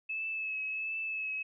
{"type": "tone with vibrato", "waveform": "sine", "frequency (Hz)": 2600, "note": "E7", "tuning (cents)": -24, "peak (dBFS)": -33, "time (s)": [0.09, 1.43], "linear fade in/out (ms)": 10, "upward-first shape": "triangle", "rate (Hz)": 1.4, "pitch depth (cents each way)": 29, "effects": []}